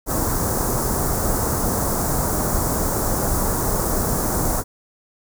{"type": "band-stop noise", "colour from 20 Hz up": "pink", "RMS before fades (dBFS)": -21, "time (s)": [0.06, 4.64], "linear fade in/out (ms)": 50, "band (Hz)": [1300, 6400], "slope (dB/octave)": 24, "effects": []}